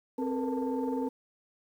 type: tone cluster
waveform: sine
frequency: 262.5 / 439.9 / 462.6 / 482.5 / 887 Hz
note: C4 / A4 / A#4 / B4 / A5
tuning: +6 / 0 / -13 / -40 / +14 cents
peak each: -30 / -39 / -37 / -36 / -38 dBFS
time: 0.18-1.09 s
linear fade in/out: 10 ms
effects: tanh soft clip ceiling -21 dBFS + 10-bit